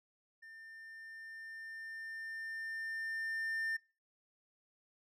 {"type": "tone with level ramp", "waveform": "triangle", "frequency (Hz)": 1800, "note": "A6", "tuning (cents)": 39, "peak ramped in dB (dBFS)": [-50, -32], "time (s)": [0.42, 3.77], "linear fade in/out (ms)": 10, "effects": ["noise-tail reverb RT60 0.4 s tail -26 dB re dry"]}